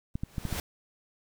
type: noise with exponential growth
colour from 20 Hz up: pink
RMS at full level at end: -32 dBFS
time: 0.14-0.6 s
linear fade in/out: 1 ms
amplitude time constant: 98 ms
type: clicks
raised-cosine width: 5 ms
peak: -19 dBFS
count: 5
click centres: 0.155 / 0.235 / 0.382 / 0.453 / 0.527 s
effects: none